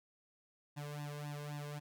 sawtooth tone with flanger, 146.83 Hz, D3, in tune, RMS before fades -44 dBFS, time 0.76-1.8 s, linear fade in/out 20 ms, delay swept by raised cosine 1.1 to 1.93 ms, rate 3.8 Hz, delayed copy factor +1, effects none

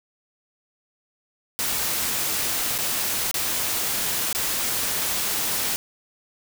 white noise with dropouts, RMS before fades -25 dBFS, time 1.59-5.76 s, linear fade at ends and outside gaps 0 ms, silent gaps 2.78-2.786 / 3.313-3.342 / 4.328-4.349 s, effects none

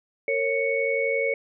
sine tone cluster, 457.6 / 549 / 2221 Hz, A#4 / C#5 / C#7, -32 / -17 / +3 cents, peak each -26 dBFS, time 0.28-1.34 s, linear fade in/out 2 ms, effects none

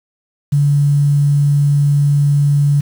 sine tone with quantisation, 143.8 Hz, D3, 36 cents flat, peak -9 dBFS, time 0.52-2.81 s, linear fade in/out 10 ms, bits 6, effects none

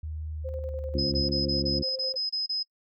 sine tone with pitch glide, 77.6 to 73.46 Hz, D#2 to D2, -4 to +1 cents, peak -32 dBFS, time 0.03-1.22 s, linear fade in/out 5 ms, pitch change -95 cents, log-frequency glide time 0.32-0.8 s
sine tone with tremolo, 523.3 Hz, C5, in tune, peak -33 dBFS, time 0.44-2.17 s, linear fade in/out 20 ms, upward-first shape square, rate 10 Hz, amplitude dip 45%
harmonic tone, 70 Hz, C#2, 18 cents sharp, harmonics 1 / 2 / 3 / 4 / 5, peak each -33 / -33 / -33 / -33 / -33 dBFS, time 0.94-1.83 s, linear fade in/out 10 ms
sine tone bursts, 5070 Hz, D#8, 32 cents sharp, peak -26 dBFS, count 10, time 0.98-2.632 s, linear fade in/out 10 ms, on 140 ms, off 28 ms
effects noise-tail reverb RT60 0.1 s tail -26 dB re dry

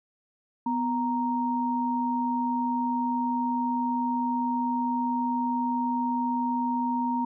sine tone pair together, 248.1 / 932.3 Hz, B3 / A#5, +8 / 0 cents, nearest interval octave + major seventh, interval 2292 cents, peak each -27 dBFS, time 0.66-7.25 s, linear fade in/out 5 ms, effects none

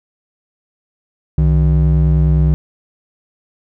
triangle ring-modulated tone, 110 Hz, A2, in tune, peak -4 dBFS, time 1.38-2.54 s, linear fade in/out 0 ms, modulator 44.7 Hz, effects none

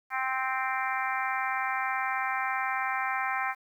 harmonic tone, 261.6 Hz, C4, in tune, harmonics 3 / 4 / 5 / 6 / 7 / 8 / 9, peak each -33 / -34 / -35 / -36 / -36 / -37 / -38 dBFS, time 0.1-3.55 s, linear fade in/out 50 ms, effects 10-bit

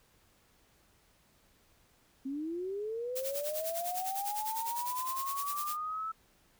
sine linear sweep, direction up, 261.6 to 1319 Hz, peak -34 dBFS, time 2.25-6.12 s, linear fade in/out 10 ms
blue noise with tremolo, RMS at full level -37 dBFS, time 3.15-5.77 s, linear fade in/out 20 ms, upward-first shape sine, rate 9.9 Hz, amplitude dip 80%
effects pink hiss -67 dBFS RMS until 6.59 s

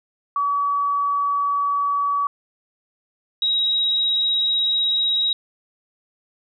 sine tone pair in turn, 1139 / 3821 Hz, C#6 / A#7, +47 / +42 cents, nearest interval octave + major sixth, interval 2095 cents, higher second, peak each -18 / -17 dBFS, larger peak second, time 0.36-2.27 / 3.42-5.33 s, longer neither, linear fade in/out 2 ms, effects none

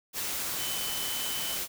sine tone in noise, 3034 Hz, F#7, 43 cents sharp, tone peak -37 dBFS, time 0.56-1.6 s, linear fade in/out 50 ms, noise white, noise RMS -33 dBFS, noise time 0.13-1.68 s, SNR -7 dB, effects none

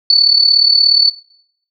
sine tone with amplitude modulation, 4472 Hz, C#8, 14 cents sharp, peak -3 dBFS, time 0.1-1.1 s, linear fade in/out 2 ms, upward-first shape sine, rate 36.9 Hz, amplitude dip 75%, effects noise-tail reverb RT60 0.7 s tail -22 dB re dry

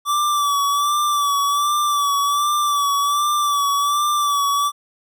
square tone with vibrato, 1158 Hz, D6, 25 cents flat, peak -17 dBFS, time 0.05-4.72 s, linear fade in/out 50 ms, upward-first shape sine, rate 1.3 Hz, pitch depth 42 cents each way, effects none

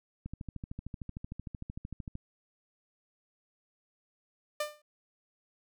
click train, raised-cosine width 5 ms, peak -27 dBFS, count 26, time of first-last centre 0.26-2.154 s, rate 13.2 Hz
sawtooth tone with exponential decay, 598 Hz, D5, 31 cents sharp, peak -24 dBFS, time 4.6-4.82 s, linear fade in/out 5 ms, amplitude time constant 46 ms
effects none

